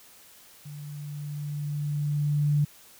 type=tone with level ramp; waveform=sine; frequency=146.83 Hz; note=D3; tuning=in tune; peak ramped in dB=-38 to -19 dBFS; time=0.65-2.65 s; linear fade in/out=10 ms; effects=white hiss -53 dBFS RMS until 2.99 s